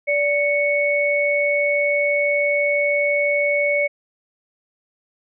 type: tone pair together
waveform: sine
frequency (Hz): 580.8 / 2217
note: D5 / C#7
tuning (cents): -19 / 0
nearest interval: octave + major seventh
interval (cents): 2319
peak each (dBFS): -19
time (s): 0.07-3.88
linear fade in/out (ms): 20
effects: none